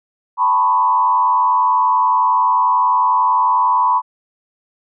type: tone with frequency modulation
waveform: sine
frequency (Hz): 991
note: B5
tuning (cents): +6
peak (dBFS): -11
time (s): 0.37-4.02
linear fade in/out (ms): 50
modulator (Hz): 91.2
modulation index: 0.97
effects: none